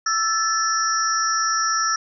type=tone cluster; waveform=sine; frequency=1327 / 1744 / 5370 / 5730 Hz; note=E6 / A6 / E8 / F8; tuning=+11 / -16 / +31 / +44 cents; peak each=-21 / -26 / -27 / -25 dBFS; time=0.06-1.96 s; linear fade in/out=5 ms; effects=none